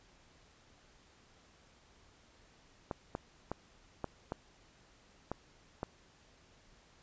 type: clicks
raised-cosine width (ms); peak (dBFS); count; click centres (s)
1; -22; 7; 2.912 / 3.151 / 3.516 / 4.043 / 4.321 / 5.316 / 5.831
effects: pink hiss -64 dBFS RMS until 7.02 s + resampled to 16000 Hz